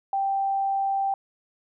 sine tone, 784 Hz, G5, in tune, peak -22 dBFS, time 0.13-1.14 s, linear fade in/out 2 ms, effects none

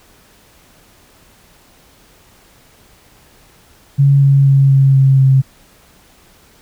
sine tone with pitch steps, 139.5 / 138.3 / 137.1 / 135.92 / 134.75 / 133.59 Hz, C#3 / C#3 / C#3 / C#3 / C#3 / C3, +11 / -4 / -19 / -34 / -49 / +36 cents, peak -6 dBFS, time 3.98-5.42 s, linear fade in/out 20 ms, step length 240 ms, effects pink hiss -48 dBFS RMS until 6.61 s

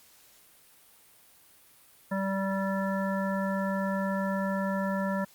harmonic tone, 194 Hz, G3, 18 cents flat, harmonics 1 / 3 / 5 / 7 / 9, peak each -29 / -33 / -36 / -40 / -38 dBFS, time 2.11-5.25 s, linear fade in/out 10 ms, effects white hiss -58 dBFS RMS until 5.34 s + Opus 48 kbps

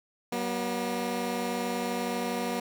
15% pulse tone pair together, 188.6 / 240.6 Hz, F#3 / B3, +33 / -45 cents, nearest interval major third, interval 422 cents, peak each -28 / -24 dBFS, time 0.32-2.6 s, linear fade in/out 5 ms, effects none

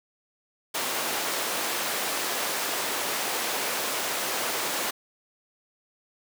pink high-pass noise, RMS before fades -29 dBFS, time 0.74-4.91 s, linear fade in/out 10 ms, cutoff 450 Hz, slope 12 dB/octave, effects none

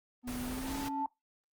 sine tone with exponential growth, 880 Hz, A5, in tune, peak -30 dBFS, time 0.23-1.06 s, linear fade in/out 2 ms, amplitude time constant 180 ms
triangle tone with pitch glide, 247.7 to 276.4 Hz, B3 to C#4, +5 to -5 cents, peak -35 dBFS, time 0.23-1.07 s, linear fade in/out 50 ms, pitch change +190 cents, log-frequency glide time 0.44-0.79 s
pink noise, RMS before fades -41 dBFS, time 0.27-0.89 s, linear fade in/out 10 ms
effects noise-tail reverb RT60 0.2 s tail -23 dB re dry + Opus 24 kbps

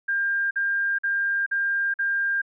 sine tone bursts, 1600 Hz, G6, 35 cents sharp, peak -21 dBFS, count 5, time 0.08-2.418 s, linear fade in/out 10 ms, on 430 ms, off 47 ms, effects none

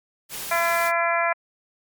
white noise, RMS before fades -33 dBFS, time 0.29-0.92 s, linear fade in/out 50 ms
harmonic tone, 338.7 Hz, E4, 47 cents sharp, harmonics 2 / 3 / 4 / 5 / 6 / 7, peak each -24 / -26 / -27 / -28 / -29 / -29 dBFS, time 0.51-1.33 s, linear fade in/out 5 ms
effects Opus 48 kbps

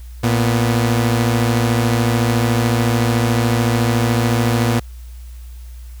sawtooth tone pair together, 115.81 / 245.4 Hz, A#2 / B3, -11 / -11 cents, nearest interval octave + minor second, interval 1300 cents, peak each -11 / -16 dBFS, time 0.23-4.8 s, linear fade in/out 10 ms, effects added 60 Hz sine -31 dBFS peak until 6 s + white hiss -50 dBFS RMS until 6 s

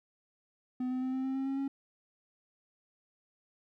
triangle tone with pitch steps, 252.8 / 255.7 / 258.7 / 261.7 / 264.8 / 267.8 / 270.9 / 274.1 Hz, B3 / C4 / C4 / C4 / C4 / C4 / C#4 / C#4, +41 / -40 / -19 / 0 / +21 / +40 / -40 / -19 cents, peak -29 dBFS, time 0.8-1.68 s, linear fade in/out 5 ms, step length 110 ms, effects none

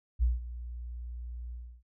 sine tone with ADSR envelope, 59.8 Hz, A#1, 45 cents sharp, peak -21 dBFS, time 0.19-1.83 s, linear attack 37 ms, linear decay 170 ms, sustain -16 dB, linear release 310 ms, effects none

